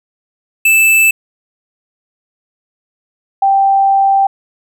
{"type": "tone pair in turn", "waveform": ["square", "sine"], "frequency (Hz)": [2637, 784], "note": ["E7", "G5"], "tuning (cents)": [0, 0], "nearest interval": "octave + major sixth", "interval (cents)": 2100, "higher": "first", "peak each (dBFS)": -7, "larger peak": "neither", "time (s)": [[0.65, 1.11], [3.42, 4.27]], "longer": "second", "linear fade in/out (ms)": 5, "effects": []}